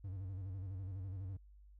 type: tone with vibrato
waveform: triangle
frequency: 94.9 Hz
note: F#2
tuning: 44 cents sharp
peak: -39 dBFS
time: 0.04-1.37 s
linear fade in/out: 5 ms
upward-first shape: square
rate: 12 Hz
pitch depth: 71 cents each way
effects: added 50 Hz sine -57 dBFS peak until 1.79 s